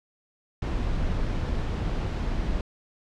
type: noise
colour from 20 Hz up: brown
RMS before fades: -27 dBFS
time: 0.62-2.61 s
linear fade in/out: 2 ms
effects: low-pass 5000 Hz 12 dB/octave